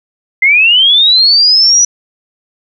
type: linear sweep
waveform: sine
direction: up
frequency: 2050 to 5920 Hz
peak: -4 dBFS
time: 0.42-1.85 s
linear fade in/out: 5 ms
effects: none